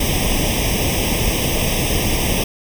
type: noise with comb filter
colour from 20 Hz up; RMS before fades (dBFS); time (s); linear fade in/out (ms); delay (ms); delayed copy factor
pink; -18; 0-2.44; 5; 0.35; +1
effects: none